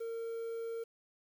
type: tone with quantisation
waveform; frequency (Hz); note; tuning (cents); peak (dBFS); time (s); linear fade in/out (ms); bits
triangle; 458; A#4; -31; -35; 0-0.84; 10; 10
effects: none